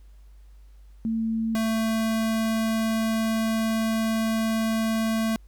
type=tone pair in turn; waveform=sine / square; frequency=224.3 / 222.8 Hz; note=A3 / A3; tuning=+34 / +22 cents; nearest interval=unison; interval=12 cents; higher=first; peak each=-23 dBFS; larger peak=neither; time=1.05-1.55 / 1.55-5.36 s; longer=second; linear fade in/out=0 ms; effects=added 50 Hz sine -46 dBFS peak until 5.47 s + pink hiss -67 dBFS RMS until 5.47 s